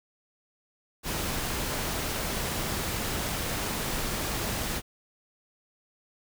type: noise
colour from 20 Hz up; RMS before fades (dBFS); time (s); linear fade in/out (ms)
pink; -31; 1.03-4.82; 50
effects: none